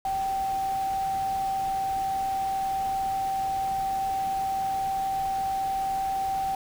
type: tone in noise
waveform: sine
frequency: 775 Hz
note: G5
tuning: 20 cents flat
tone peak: -25 dBFS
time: 0.05-6.55 s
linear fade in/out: 2 ms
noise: pink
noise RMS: -42 dBFS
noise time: 0.05-6.55 s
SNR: +14 dB
effects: none